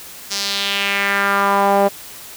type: tone with band-pass filter sweep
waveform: sawtooth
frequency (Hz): 199.3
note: G3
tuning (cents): +29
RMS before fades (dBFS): -17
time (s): 0.3-1.89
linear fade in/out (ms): 20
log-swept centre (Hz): 5600 to 630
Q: 2.5
effects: white hiss -36 dBFS RMS until 2.36 s